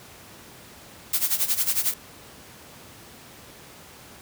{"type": "noise with tremolo", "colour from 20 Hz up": "blue", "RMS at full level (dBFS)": -21, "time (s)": [1.13, 1.94], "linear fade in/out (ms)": 5, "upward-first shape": "sine", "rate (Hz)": 11, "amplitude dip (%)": 80, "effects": ["pink hiss -46 dBFS RMS until 4.21 s", "high-pass 80 Hz 12 dB/octave"]}